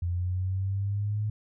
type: linear sweep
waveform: sine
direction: up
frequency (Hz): 86.2 to 107.2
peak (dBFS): -26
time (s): 0.02-1.3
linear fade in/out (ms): 5
effects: none